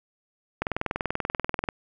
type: click train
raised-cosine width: 0.5 ms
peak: -11 dBFS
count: 23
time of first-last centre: 0.62-1.688 s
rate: 20.6 Hz
effects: none